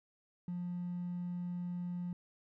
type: tone with hard clipping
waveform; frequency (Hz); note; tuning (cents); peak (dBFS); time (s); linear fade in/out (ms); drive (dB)
triangle; 176.8; F3; +22; -37; 0.48-2.13; 2; 4
effects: none